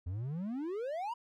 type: exponential sweep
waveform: triangle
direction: up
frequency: 83 to 987.8 Hz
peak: -33 dBFS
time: 0.06-1.14 s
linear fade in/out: 10 ms
effects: none